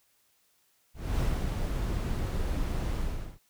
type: noise with ADSR envelope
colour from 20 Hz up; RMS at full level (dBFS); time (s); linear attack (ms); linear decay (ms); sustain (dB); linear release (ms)
brown; -26; 0.94-3.39; 260; 220; -4; 420
effects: white hiss -69 dBFS RMS until 3.49 s